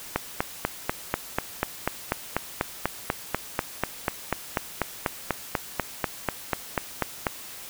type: click train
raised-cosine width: 0.5 ms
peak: -7 dBFS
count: 30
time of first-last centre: 0.16-7.268 s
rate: 4.08 Hz
effects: white hiss -41 dBFS RMS until 7.69 s